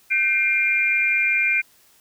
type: tone cluster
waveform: sine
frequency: 1540 / 2117 / 2392 Hz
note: G6 / C7 / D7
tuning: -31 / +20 / +31 cents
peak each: -27 / -24 / -18 dBFS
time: 0.1-1.62 s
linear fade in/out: 20 ms
effects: white hiss -56 dBFS RMS until 2 s